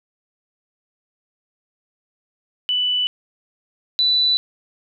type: tone pair in turn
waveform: sine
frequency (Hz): 2979 / 3976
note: F#7 / B7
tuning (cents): +11 / +11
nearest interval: perfect fourth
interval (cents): 500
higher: second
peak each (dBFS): -17 / -14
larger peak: second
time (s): 2.69-3.07 / 3.99-4.37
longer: neither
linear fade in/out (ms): 0
effects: none